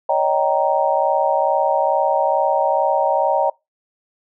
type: chord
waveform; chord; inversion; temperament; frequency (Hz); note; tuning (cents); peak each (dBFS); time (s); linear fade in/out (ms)
sine; Eb dominant seventh; third; just; 560 / 622.3 / 777.8 / 933.4; Db5 / Eb5 / G5 / Bb5; +18 / 0 / -14 / +2; -20; 0.09-3.5; 5
effects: noise-tail reverb RT60 0.2 s tail -23 dB re dry